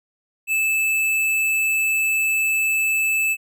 sine tone with tanh clipping, 2624 Hz, E7, 9 cents flat, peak -19 dBFS, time 0.47-3.37 s, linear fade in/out 50 ms, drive 16 dB, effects none

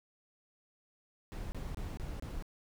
brown noise bursts, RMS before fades -40 dBFS, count 5, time 1.32-2.424 s, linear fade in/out 0 ms, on 200 ms, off 26 ms, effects none

